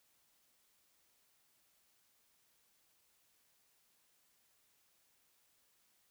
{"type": "silence", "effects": ["white hiss -74 dBFS RMS until 6.1 s"]}